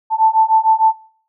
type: beating tone pair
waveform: sine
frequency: 880 / 886.6 Hz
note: A5 / A5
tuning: 0 / +13 cents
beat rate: 6.6 Hz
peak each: -13 dBFS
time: 0.1-0.95 s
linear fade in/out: 50 ms
effects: noise-tail reverb RT60 0.5 s tail -20 dB re dry